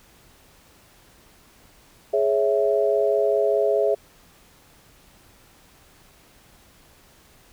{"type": "chord", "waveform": "sine", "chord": "C# minor", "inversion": "second", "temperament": "equal with one note detuned", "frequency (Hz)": [418.4, 554.4, 659.3], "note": ["G#4", "C#5", "E5"], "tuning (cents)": [13, 0, 0], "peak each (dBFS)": [-21, -23, -22], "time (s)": [2.13, 3.95], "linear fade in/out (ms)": 10, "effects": ["pink hiss -54 dBFS RMS until 7.52 s"]}